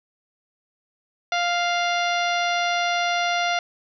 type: harmonic tone with a mistuned harmonic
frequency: 698.5 Hz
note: F5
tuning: in tune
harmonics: 1 / 2 / 3 / 4 / 5 / 6 / 7 / 8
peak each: -23 / -27 / -28 / -31 / -32 / -36 / -38 / -37 dBFS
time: 1.32-3.59 s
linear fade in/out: 2 ms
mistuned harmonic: 8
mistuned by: +51 cents
effects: none